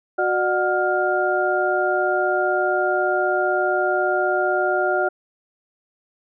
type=tone cluster; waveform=sine; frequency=367 / 603 / 738 / 1406 Hz; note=F#4 / D5 / F#5 / F6; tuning=-14 / +46 / -5 / +11 cents; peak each=-23 dBFS; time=0.18-5.09 s; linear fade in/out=10 ms; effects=none